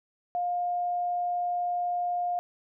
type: tone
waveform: sine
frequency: 708 Hz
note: F5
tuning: 23 cents sharp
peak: -26 dBFS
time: 0.35-2.39 s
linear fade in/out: 0 ms
effects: none